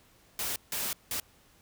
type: noise bursts at uneven times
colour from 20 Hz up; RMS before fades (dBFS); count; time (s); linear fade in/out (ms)
white; -33; 3; 0.39-0.56 / 0.72-0.93 / 1.11-1.2; 2
effects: pink hiss -62 dBFS RMS until 1.61 s